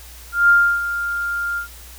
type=tone with ADSR envelope; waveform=sine; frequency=1400 Hz; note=F6; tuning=4 cents sharp; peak=-8 dBFS; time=0.32-1.68 s; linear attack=170 ms; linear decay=310 ms; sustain=-12 dB; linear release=110 ms; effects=added 60 Hz sine -40 dBFS peak until 1.98 s + white hiss -42 dBFS RMS until 1.98 s